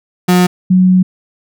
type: tone pair in turn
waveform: 35% pulse / sine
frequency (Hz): 179.9 / 184.42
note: F#3 / F#3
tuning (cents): -48 / -5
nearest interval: unison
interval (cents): 43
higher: second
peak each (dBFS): -5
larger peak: neither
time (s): 0.28-0.47 / 0.7-1.03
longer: second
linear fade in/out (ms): 10
effects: none